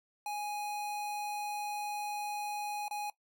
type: tone with dropouts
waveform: square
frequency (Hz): 830.6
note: G#5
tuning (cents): 0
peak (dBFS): -36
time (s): 0.26-3.1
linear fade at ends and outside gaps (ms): 2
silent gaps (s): 2.882-2.91
effects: noise-tail reverb RT60 0.1 s tail -19 dB re dry